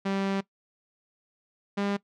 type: tone pair in turn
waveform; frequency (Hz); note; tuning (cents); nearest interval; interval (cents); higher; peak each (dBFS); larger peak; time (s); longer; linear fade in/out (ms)
sawtooth; 195.4 / 201; G3 / G3; -5 / +44; unison; 49; second; -22; neither; 0.05-0.41 / 1.77-1.97; first; 10
effects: noise-tail reverb RT60 0.1 s tail -20 dB re dry + low-pass 4000 Hz 12 dB/octave